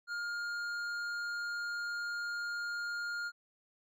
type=tone with hard clipping; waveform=sine; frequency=1413 Hz; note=F6; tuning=20 cents sharp; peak=-37 dBFS; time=0.07-3.32 s; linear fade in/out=50 ms; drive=8 dB; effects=none

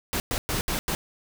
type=noise bursts at uneven times; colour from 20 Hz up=pink; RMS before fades=-27 dBFS; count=5; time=0.13-0.2 / 0.31-0.38 / 0.49-0.61 / 0.68-0.79 / 0.88-0.95 s; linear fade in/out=0 ms; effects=none

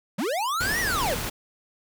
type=linear two-way sweep; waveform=square; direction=up then down; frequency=161.5 to 1975.5 to 437 Hz; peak=-25 dBFS; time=0.18-1.15 s; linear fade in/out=10 ms; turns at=0.8 s
type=noise; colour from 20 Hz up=pink; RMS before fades=-30 dBFS; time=0.6-1.3 s; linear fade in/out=10 ms
effects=none

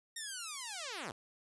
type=linear sweep; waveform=5% pulse; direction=down; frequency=1868 to 86.4 Hz; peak=-29 dBFS; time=0.16-1.12 s; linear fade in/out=5 ms; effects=resampled to 24000 Hz

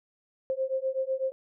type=beating tone pair; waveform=sine; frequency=524 / 532 Hz; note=C5 / C5; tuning=+2 / +29 cents; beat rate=8 Hz; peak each=-30 dBFS; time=0.5-1.32 s; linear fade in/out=0 ms; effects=none

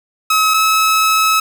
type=tone pair in turn; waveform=sawtooth; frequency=1281 / 1292.9 Hz; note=E6 / E6; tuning=-50 / -34 cents; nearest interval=unison; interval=16 cents; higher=second; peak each=-7 dBFS; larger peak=neither; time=0.3-0.54 / 0.54-1.4 s; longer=second; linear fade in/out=5 ms; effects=none

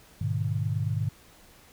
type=chord; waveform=sine; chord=G# minor; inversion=none; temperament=equal with one note detuned; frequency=103.83 / 123.47 / 152.19 Hz; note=G#2 / B2 / D#3; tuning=0 / 0 / -38 cents; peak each=-28 / -31 / -31 dBFS; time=0.21-1.09 s; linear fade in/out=5 ms; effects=pink hiss -55 dBFS RMS until 1.72 s

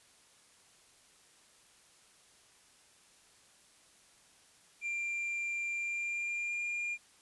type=tone with pitch glide; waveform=triangle; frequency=2378 to 2407 Hz; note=D7 to D7; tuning=+21 to +42 cents; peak=-32 dBFS; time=4.81-6.98 s; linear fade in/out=50 ms; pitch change=+21 cents; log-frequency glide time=5.74-6.63 s; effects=white hiss -63 dBFS RMS until 7.21 s + resampled to 24000 Hz

